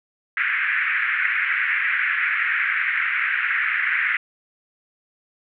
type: band-pass noise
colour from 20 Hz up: pink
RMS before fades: -22 dBFS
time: 0.37-4.17 s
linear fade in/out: 2 ms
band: 1500 to 2300 Hz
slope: 48 dB/octave
effects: none